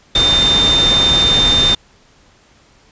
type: tone in noise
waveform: sine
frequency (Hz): 3600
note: A7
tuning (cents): +39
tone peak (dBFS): -10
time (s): 0.15-1.75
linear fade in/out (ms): 5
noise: pink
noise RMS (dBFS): -18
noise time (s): 0.15-1.75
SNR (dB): +5
effects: pink hiss -50 dBFS RMS until 2.91 s + resampled to 16000 Hz